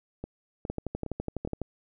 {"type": "two click trains", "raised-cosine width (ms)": 2, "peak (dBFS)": [-22, -18], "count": [4, 12], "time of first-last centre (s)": [[0.24, 1.475], [0.7, 1.617]], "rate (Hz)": [2.43, 12], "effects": []}